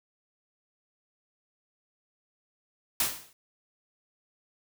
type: noise with exponential decay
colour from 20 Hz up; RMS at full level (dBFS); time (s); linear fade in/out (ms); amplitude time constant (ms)
white; -23; 3-3.33; 2; 71
effects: none